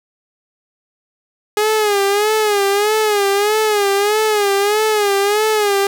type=tone with vibrato; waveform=sawtooth; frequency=414.9 Hz; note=G#4; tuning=2 cents flat; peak=-9 dBFS; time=1.57-5.87 s; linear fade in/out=2 ms; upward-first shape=sine; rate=1.6 Hz; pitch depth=84 cents each way; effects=none